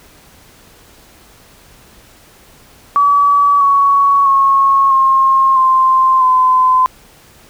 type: tone with pitch steps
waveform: sine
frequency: 1143 / 1118.2 / 1093.9 / 1070.2 / 1046.9 / 1024.2 Hz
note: D6 / C#6 / C#6 / C6 / C6 / C6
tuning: -47 / +15 / -23 / +39 / +1 / -37 cents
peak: -7 dBFS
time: 2.96-6.86 s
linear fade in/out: 0 ms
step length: 650 ms
effects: pink hiss -44 dBFS RMS until 7.49 s